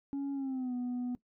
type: tone with pitch glide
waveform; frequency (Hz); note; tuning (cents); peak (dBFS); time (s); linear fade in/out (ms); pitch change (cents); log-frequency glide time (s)
sine; 278.6 to 246.8; C#4 to B3; +9 to -1; -30; 0.13-1.15; 0; -210; 0.33-0.74
effects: noise-tail reverb RT60 0.1 s tail -20 dB re dry + tanh soft clip ceiling -32 dBFS